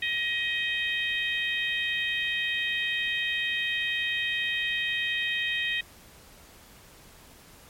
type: harmonic tone with a mistuned harmonic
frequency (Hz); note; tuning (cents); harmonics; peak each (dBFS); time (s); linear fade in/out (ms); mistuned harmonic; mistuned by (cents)
630; D#5; +21; 3 / 4 / 5 / 6; -29 / -31 / -33 / -35; 0.02-5.81; 5; 6; -24
effects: pink hiss -52 dBFS RMS until 7.69 s + MP3 64 kbps